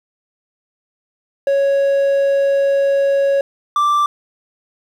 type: tone pair in turn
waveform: triangle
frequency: 554.4 / 1174.7 Hz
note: C#5 / D6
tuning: 0 / 0 cents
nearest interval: octave + minor second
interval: 1300 cents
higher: second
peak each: -10 dBFS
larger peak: neither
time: 1.47-3.41 / 3.76-4.06 s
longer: first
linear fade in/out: 2 ms
effects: 8-bit